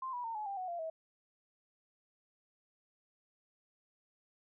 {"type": "tone with pitch steps", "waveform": "sine", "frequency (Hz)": [1046.5, 976.4, 911, 850, 793.1, 740, 690.4, 644.2], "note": ["C6", "B5", "A#5", "G#5", "G5", "F#5", "F5", "E5"], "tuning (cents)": [0, -20, -40, 40, 20, 0, -20, -40], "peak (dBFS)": -37, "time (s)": [0.02, 0.9], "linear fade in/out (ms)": 5, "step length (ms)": 110, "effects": []}